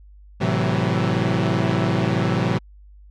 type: chord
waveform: sawtooth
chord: F# half-diminished seventh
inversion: first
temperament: equal with one note detuned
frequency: 110 / 130.81 / 164.81 / 188.01 Hz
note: A2 / C3 / E3 / F#3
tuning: 0 / 0 / 0 / +28 cents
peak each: -20 dBFS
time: 0.4-2.59 s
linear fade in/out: 20 ms
effects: added 50 Hz sine -43 dBFS peak until 3.1 s + low-pass 4000 Hz 12 dB/octave